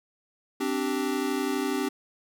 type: chord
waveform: square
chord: C suspended second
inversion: none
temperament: equal with one note detuned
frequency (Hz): 261.6 / 293.7 / 388.8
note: C4 / D4 / G4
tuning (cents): 0 / 0 / -14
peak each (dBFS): -31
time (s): 0.6-1.89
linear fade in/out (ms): 10
effects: none